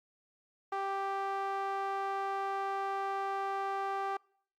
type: tone with band-pass filter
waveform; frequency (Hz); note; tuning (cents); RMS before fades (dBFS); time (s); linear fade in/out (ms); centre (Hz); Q
sawtooth; 392; G4; 0; -35; 0.72-4.17; 5; 960; 2.5
effects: noise-tail reverb RT60 0.6 s tail -26 dB re dry + Opus 48 kbps